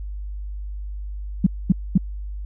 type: tone bursts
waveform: sine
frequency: 185 Hz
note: F#3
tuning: in tune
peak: -10 dBFS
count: 3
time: 1.44-1.978 s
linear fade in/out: 5 ms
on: 26 ms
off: 230 ms
effects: added 50 Hz sine -28 dBFS peak until 2.45 s